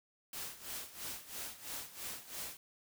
white noise with tremolo, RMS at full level -42 dBFS, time 0.33-2.57 s, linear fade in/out 2 ms, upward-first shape sine, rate 3 Hz, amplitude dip 80%, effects none

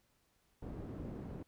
white low-pass noise, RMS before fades -45 dBFS, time 0.62-1.43 s, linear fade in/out 5 ms, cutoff 270 Hz, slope 12 dB/octave, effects pink hiss -75 dBFS RMS until 1.47 s

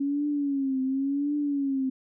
sine tone with vibrato, 277.2 Hz, C#4, in tune, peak -24 dBFS, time 0-1.9 s, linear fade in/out 10 ms, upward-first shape triangle, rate 0.92 Hz, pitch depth 110 cents each way, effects none

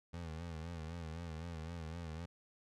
25% pulse tone with vibrato, 82.41 Hz, E2, in tune, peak -39 dBFS, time 0.13-2.26 s, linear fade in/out 10 ms, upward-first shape sine, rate 3.9 Hz, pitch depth 85 cents each way, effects low-pass 7000 Hz 12 dB/octave

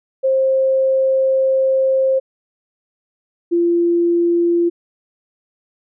sine tone pair in turn, 530 / 343.3 Hz, C5 / F4, +22 / -30 cents, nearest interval minor sixth, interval 752 cents, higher first, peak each -12 dBFS, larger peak neither, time 0.23-2.2 / 3.51-4.7 s, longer first, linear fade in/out 20 ms, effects none

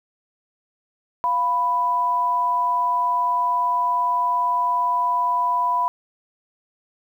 sine tone pair together, 698.5 / 990 Hz, F5 / B5, 0 / +4 cents, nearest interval tritone, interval 604 cents, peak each -28 / -18 dBFS, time 1.24-5.88 s, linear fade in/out 0 ms, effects 9-bit

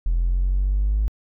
triangle linear sweep, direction up, 41.2 to 52.8 Hz, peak -14 dBFS, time 0.06-1.08 s, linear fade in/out 0 ms, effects tanh soft clip ceiling -14 dBFS

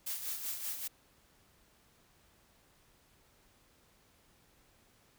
blue noise with tremolo, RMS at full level -37 dBFS, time 0.06-0.88 s, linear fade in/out 10 ms, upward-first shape sine, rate 5.2 Hz, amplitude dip 55%, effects pink hiss -67 dBFS RMS until 5.18 s

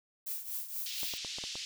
violet noise with tremolo, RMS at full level -36 dBFS, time 0.26-1.18 s, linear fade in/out 10 ms, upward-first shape triangle, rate 4.2 Hz, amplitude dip 75%
pink band-pass noise, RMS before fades -41 dBFS, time 0.86-1.65 s, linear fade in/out 0 ms, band 3000 to 5900 Hz, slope 24 dB/octave
clicks, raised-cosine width 1 ms, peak -31 dBFS, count 6, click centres 1.032 / 1.138 / 1.248 / 1.385 / 1.439 / 1.555 s
effects none

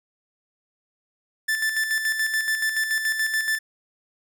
45% pulse tone with tremolo, 1760 Hz, A6, in tune, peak -20 dBFS, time 1.48-3.59 s, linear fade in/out 10 ms, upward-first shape square, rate 7 Hz, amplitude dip 50%, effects none

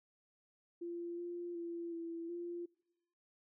sine tone with pitch steps, 343.8 / 348 / 340 / 334 / 346.1 Hz, F4 / F4 / F4 / E4 / F4, -27 / -6 / -46 / +23 / -16 cents, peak -40 dBFS, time 0.81-2.66 s, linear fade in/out 10 ms, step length 370 ms, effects noise-tail reverb RT60 1.0 s tail -26 dB re dry

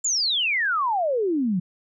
sine exponential sweep, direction down, 7330 to 170.4 Hz, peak -20 dBFS, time 0.04-1.6 s, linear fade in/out 10 ms, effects none

